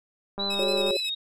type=click train; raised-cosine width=1 ms; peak=-21 dBFS; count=106; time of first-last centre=0.38-0.908 s; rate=199 Hz
type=tone with vibrato; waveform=sine; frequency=3867 Hz; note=B7; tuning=37 cents flat; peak=-27 dBFS; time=0.39-1.15 s; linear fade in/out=10 ms; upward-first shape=triangle; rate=3.8 Hz; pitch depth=76 cents each way
type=tone with tremolo; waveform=sawtooth; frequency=2579 Hz; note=E7; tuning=39 cents flat; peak=-29 dBFS; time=0.5-1.1 s; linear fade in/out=5 ms; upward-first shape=square; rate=11 Hz; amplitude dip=55%
type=chord; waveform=sine; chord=F# suspended second; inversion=none; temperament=just; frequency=370 / 416.2 / 555 Hz; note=F#4 / G#4 / C#5; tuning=0 / +4 / +2 cents; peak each=-30 / -30 / -27 dBFS; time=0.59-0.97 s; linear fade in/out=2 ms
effects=low-pass 12000 Hz 12 dB/octave